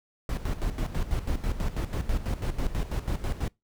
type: noise with tremolo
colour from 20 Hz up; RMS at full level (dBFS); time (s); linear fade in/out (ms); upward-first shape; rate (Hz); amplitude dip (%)
brown; -27; 0.29-3.48; 2; square; 6.1; 70
effects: noise-tail reverb RT60 0.2 s tail -25 dB re dry